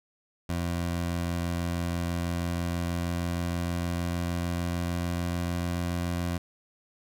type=tone with pitch glide; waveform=20% pulse; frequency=86.1 to 87 Hz; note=F2 to F2; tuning=-24 to -6 cents; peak=-23 dBFS; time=0.49-6.38 s; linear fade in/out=5 ms; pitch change=+18 cents; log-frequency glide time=2.03-5.98 s; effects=none